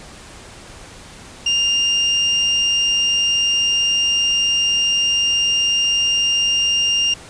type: tone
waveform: 35% pulse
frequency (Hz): 2804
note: F7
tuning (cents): +6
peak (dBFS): -13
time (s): 1.46-7.14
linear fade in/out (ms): 5
effects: pink hiss -39 dBFS RMS until 7.29 s + resampled to 22050 Hz